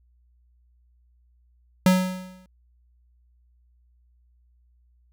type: tone with exponential decay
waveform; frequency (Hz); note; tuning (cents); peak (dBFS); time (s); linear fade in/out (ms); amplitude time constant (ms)
square; 184.8; F#3; -2; -13; 1.86-2.46; 2; 130
effects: added 60 Hz sine -58 dBFS peak until 5.12 s